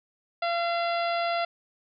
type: harmonic tone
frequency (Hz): 684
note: F5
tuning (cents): -36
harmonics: 1 / 2 / 3 / 4 / 5 / 6 / 7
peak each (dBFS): -26 / -32 / -36 / -38 / -40 / -42 / -43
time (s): 0.42-1.45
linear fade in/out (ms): 5
effects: none